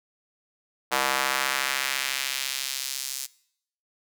square tone with high-pass filter sweep, 67 Hz, C2, 42 cents sharp, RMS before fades -28 dBFS, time 0.91-3.27 s, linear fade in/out 20 ms, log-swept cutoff 830 to 6200 Hz, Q 0.97, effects noise-tail reverb RT60 0.7 s tail -22 dB re dry

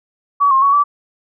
sine tone with pitch steps, 1135 / 1067 / 1119 / 1156 Hz, C#6 / C6 / C#6 / D6, +41 / +34 / +16 / -28 cents, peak -9 dBFS, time 0.4-0.84 s, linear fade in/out 20 ms, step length 110 ms, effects none

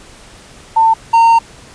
sine / triangle tone pair in turn, 897 / 917.4 Hz, A5 / A#5, +33 / -28 cents, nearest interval unison, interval 39 cents, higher second, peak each -6 / -3 dBFS, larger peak second, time 0.76-0.94 / 1.13-1.39 s, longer second, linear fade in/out 10 ms, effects pink hiss -39 dBFS RMS until 1.74 s + resampled to 22050 Hz

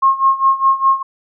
sine tone with tremolo, 1077 Hz, C6, 50 cents sharp, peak -7 dBFS, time 0.02-1.03 s, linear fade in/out 10 ms, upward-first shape sine, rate 4.9 Hz, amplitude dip 85%, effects none

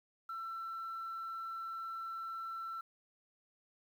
sine tone, 1341 Hz, E6, 29 cents sharp, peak -38 dBFS, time 0.29-2.81 s, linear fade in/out 5 ms, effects tanh soft clip ceiling -37 dBFS + 11-bit

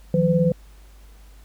sine tone cluster, 160.6 / 178.6 / 506 Hz, E3 / F3 / B4, -45 / +39 / +42 cents, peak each -20 dBFS, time 0.14-0.52 s, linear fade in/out 2 ms, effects added 50 Hz sine -44 dBFS peak until 1.44 s + pink hiss -56 dBFS RMS until 1.44 s

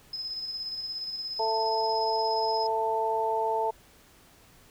sine tone with tremolo, 5100 Hz, D#8, 42 cents sharp, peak -31 dBFS, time 0.13-2.67 s, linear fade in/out 5 ms, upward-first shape square, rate 17 Hz, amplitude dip 35%
harmonic tone, 222.1 Hz, A3, 16 cents sharp, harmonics 2 / 3 / 4, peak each -30 / -32 / -27 dBFS, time 1.39-3.71 s, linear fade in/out 10 ms
effects pink hiss -57 dBFS RMS until 4.7 s

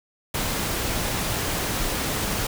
pink noise, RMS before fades -26 dBFS, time 0.34-2.47 s, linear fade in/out 5 ms, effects none

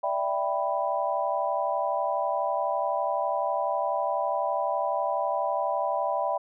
sine chord, E minor seventh, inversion third, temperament equal, 587.3 / 659.3 / 784 / 987.8 Hz, D5 / E5 / G5 / B5, 0 / 0 / 0 / 0 cents, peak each -30 dBFS, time 0.03-6.38 s, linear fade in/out 10 ms, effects none

